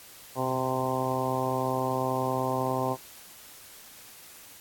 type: harmonic tone with a mistuned harmonic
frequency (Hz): 130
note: C3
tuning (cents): -11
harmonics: 1 / 2 / 3 / 4 / 5 / 6 / 7 / 8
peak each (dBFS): -34 / -34 / -34 / -34 / -34 / -34 / -34 / -34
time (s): 0.35-2.97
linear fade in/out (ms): 50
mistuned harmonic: 1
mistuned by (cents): -40
effects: white hiss -49 dBFS RMS until 4.6 s + AAC 64 kbps